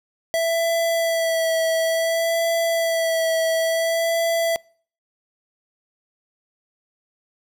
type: tone with vibrato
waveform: square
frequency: 659.3 Hz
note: E5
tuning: in tune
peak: -19 dBFS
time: 0.34-4.56 s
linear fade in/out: 0 ms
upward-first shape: sine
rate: 0.57 Hz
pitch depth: 21 cents each way
effects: noise-tail reverb RT60 0.5 s tail -26 dB re dry